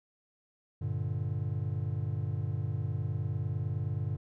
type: chord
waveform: triangle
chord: G minor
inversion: none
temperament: just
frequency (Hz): 98 / 117.6 / 147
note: G2 / Bb2 / D3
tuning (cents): 0 / +16 / +2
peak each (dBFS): -32 / -33 / -34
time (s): 0.81-4.17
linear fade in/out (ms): 10
effects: none